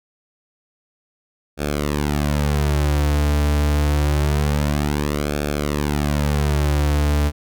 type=tone with flanger; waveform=sawtooth; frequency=73.42 Hz; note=D2; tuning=in tune; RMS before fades=-19 dBFS; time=1.57-7.32 s; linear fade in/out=50 ms; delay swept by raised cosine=1 to 5.5 ms; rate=0.26 Hz; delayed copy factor=-0.8; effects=none